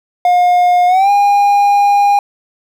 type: tone with pitch glide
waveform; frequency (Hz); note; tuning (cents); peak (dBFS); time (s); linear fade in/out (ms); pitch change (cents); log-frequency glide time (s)
triangle; 714 to 810.8; F5 to G#5; +38 to -42; -5; 0.25-2.19; 2; +220; 0.87-1.1
effects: 7-bit